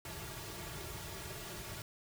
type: noise with comb filter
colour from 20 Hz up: pink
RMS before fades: -45 dBFS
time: 0.05-1.82 s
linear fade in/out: 2 ms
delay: 3.9 ms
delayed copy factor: -0.9
effects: none